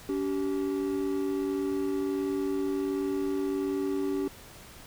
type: tone pair together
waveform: triangle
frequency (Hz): 284.2 / 385.6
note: C#4 / G4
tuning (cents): +43 / -28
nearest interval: perfect fourth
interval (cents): 529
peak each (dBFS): -28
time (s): 0.09-4.28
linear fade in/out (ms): 2
effects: pink hiss -49 dBFS RMS until 4.86 s